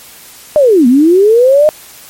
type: linear two-way sweep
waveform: sine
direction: down then up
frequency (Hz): 622.3 to 232.8 to 622.3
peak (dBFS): -3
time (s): 0.56-1.69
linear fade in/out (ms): 0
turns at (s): 0.87
effects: white hiss -35 dBFS RMS until 2.09 s + MP3 64 kbps